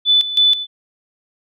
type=tone with tremolo; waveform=sine; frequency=3493 Hz; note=A7; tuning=13 cents flat; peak=-9 dBFS; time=0.05-0.67 s; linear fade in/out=50 ms; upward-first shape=square; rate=3.1 Hz; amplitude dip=75%; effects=none